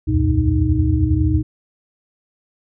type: tone cluster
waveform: sine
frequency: 68.7 / 81.1 / 90.5 / 119.4 / 309.7 Hz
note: C#2 / E2 / F#2 / A#2 / D#4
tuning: -15 / -28 / -38 / +42 / -8 cents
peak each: -20 dBFS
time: 0.07-1.43 s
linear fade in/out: 20 ms
effects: none